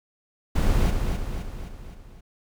brown noise with echo, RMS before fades -20 dBFS, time 0.55-0.91 s, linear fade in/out 10 ms, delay 260 ms, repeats 5, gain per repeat -5 dB, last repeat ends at 2.21 s, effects none

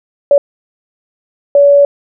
sine tone bursts at uneven times, 569 Hz, C#5, 45 cents sharp, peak -3 dBFS, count 2, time 0.31-0.38 / 1.55-1.85 s, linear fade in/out 2 ms, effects none

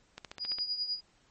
click train, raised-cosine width 0.2 ms, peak -24 dBFS, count 7, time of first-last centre 0.18-0.585 s, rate 14.8 Hz
sine tone with tremolo, 4897 Hz, D#8, 28 cents flat, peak -28 dBFS, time 0.39-1.01 s, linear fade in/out 50 ms, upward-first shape triangle, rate 9.9 Hz, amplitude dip 75%
effects pink hiss -67 dBFS RMS until 1.3 s + MP3 32 kbps

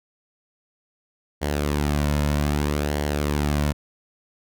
sawtooth tone with flanger, 73.42 Hz, D2, in tune, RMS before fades -23 dBFS, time 1.41-3.73 s, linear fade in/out 20 ms, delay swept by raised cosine 0.79 to 2.59 ms, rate 0.63 Hz, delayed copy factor -0.5, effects none

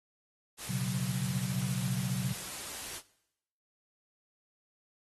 white noise, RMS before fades -41 dBFS, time 0.57-3.02 s, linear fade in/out 50 ms
sine chord, B suspended second, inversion none, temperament equal with one note detuned, 123.47 / 138.11 / 185 Hz, B2 / C#3 / F#3, 0 / -6 / 0 cents, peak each -35 dBFS, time 0.69-2.33 s, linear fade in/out 10 ms
effects noise-tail reverb RT60 0.8 s tail -19 dB re dry + AAC 32 kbps

